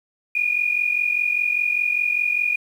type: tone pair together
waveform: sine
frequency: 2412 / 2457 Hz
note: D7 / D#7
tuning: +46 / -22 cents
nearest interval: unison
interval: 32 cents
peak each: -23 / -20 dBFS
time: 0.35-2.56 s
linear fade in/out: 5 ms
effects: 8-bit